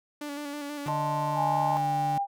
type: tone with vibrato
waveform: sawtooth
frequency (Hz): 290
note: D4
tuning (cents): -22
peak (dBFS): -30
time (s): 0.21-0.89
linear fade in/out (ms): 5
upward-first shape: square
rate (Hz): 6.2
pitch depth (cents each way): 28
type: tone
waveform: 35% pulse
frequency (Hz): 146.83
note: D3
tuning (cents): 0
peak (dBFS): -30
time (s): 0.86-2.18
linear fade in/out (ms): 2
type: chord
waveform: sine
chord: A diminished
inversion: second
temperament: equal with one note detuned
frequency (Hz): 624.8 / 880 / 1046.5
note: Eb5 / A5 / C6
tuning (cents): +7 / 0 / 0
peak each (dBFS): -34 / -29 / -34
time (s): 0.88-1.77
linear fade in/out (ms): 0
type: tone with pitch glide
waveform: sine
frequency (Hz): 820 to 799.4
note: G#5 to G5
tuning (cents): -22 to +34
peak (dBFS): -25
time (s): 1.35-2.27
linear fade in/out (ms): 50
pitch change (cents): -44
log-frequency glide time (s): 1.48-1.96
effects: none